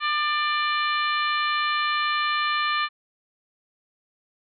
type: harmonic tone with a mistuned harmonic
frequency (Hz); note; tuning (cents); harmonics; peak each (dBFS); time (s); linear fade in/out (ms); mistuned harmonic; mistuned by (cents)
592; D5; +14; 2 / 3 / 4 / 5 / 6 / 7; -24 / -28 / -30 / -32 / -34 / -35; 0-2.89; 50; 2; +21
effects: none